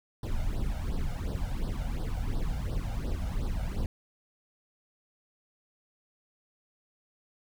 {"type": "noise with flanger", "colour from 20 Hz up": "brown", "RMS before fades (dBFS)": -31, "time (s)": [0.23, 3.86], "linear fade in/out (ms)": 2, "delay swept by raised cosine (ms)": [0.21, 1.41], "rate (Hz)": 2.8, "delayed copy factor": 0.9, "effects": []}